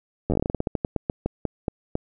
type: slowing click train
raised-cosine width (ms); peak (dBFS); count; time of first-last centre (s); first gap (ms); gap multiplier
2; -10; 21; 0.3-1.954; 10; 1.19
effects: none